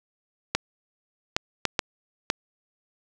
clicks, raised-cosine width 0.2 ms, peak -4 dBFS, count 5, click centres 0.55 / 1.365 / 1.653 / 1.792 / 2.301 s, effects none

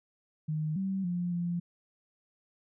sine tone with pitch steps, 154.6 / 192.3 / 176.1 / 173.3 Hz, D#3 / G3 / F3 / F3, -11 / -33 / +15 / -13 cents, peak -29 dBFS, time 0.48-1.6 s, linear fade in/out 10 ms, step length 280 ms, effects none

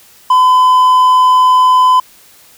triangle tone, 1013 Hz, B5, 44 cents sharp, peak -3 dBFS, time 0.3-2 s, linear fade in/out 5 ms, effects white hiss -43 dBFS RMS until 2.57 s

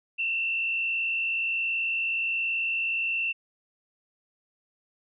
sine tone with frequency modulation, 2700 Hz, E7, 41 cents sharp, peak -25 dBFS, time 0.18-3.33 s, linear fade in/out 20 ms, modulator 58.7 Hz, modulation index 1, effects none

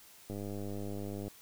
click train, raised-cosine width 2 ms, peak -28 dBFS, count 100, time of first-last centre 0.3-1.28 s, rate 101 Hz, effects white hiss -57 dBFS RMS until 1.41 s

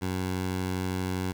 15% pulse tone, 92.5 Hz, F#2, in tune, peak -22 dBFS, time 0.01-1.33 s, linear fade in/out 20 ms, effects 10-bit

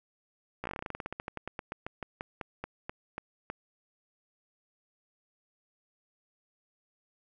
slowing click train, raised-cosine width 0.5 ms, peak -21 dBFS, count 29, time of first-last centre 0.64-3.5 s, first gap 15 ms, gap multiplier 1.12, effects none

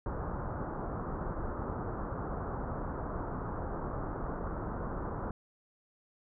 pink low-pass noise, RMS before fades -37 dBFS, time 0.06-5.31 s, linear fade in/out 2 ms, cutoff 1400 Hz, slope 48 dB/octave, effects none

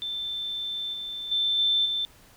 sine tone with level steps, 3547 Hz, A7, 13 cents sharp, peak -29 / -32 / -22 / -20 / -25 dBFS, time 0.02-2.05 s, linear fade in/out 0 ms, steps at 0.93 / 1.31 / 1.58 / 1.85 s, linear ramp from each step 10 ms, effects pink hiss -55 dBFS RMS until 2.36 s

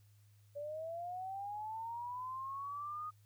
sine linear sweep, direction up, 570 to 1244.5 Hz, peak -40 dBFS, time 0.55-3.11 s, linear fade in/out 20 ms, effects added 103 Hz sine -62 dBFS peak until 3.25 s + white hiss -75 dBFS RMS until 3.25 s

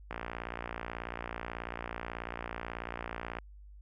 click train, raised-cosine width 0.5 ms, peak -22 dBFS, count 192, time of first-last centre 0.11-3.386 s, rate 58.3 Hz, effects added 50 Hz sine -49 dBFS peak until 3.81 s

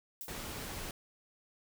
violet noise with exponential decay, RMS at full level -40 dBFS, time 0.21-0.43 s, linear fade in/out 0 ms, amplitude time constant 46 ms
pink noise, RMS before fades -42 dBFS, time 0.28-0.91 s, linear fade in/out 2 ms
effects none

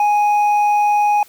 sine tone with hard clipping, 830.6 Hz, G#5, in tune, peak -13 dBFS, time 0-1.23 s, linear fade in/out 2 ms, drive 4 dB, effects white hiss -47 dBFS RMS until 1.28 s

